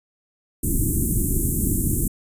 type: band-stop noise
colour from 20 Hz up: pink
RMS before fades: -21 dBFS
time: 0.63-2.08 s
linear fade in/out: 5 ms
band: 350 to 7900 Hz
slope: 48 dB/octave
effects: resampled to 32000 Hz